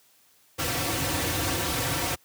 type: noise with comb filter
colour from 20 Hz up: pink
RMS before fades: -27 dBFS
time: 0.58-2.16 s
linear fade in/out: 20 ms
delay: 4.8 ms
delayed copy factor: -0.95
effects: white hiss -61 dBFS RMS until 2.24 s + high-pass 80 Hz 12 dB/octave